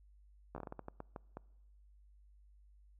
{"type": "slowing click train", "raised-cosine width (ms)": 1, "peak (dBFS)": -30, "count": 12, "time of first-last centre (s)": [0.55, 1.371], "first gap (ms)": 13, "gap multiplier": 1.32, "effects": ["noise-tail reverb RT60 1.0 s tail -25 dB re dry", "added 50 Hz sine -60 dBFS peak until 2.99 s"]}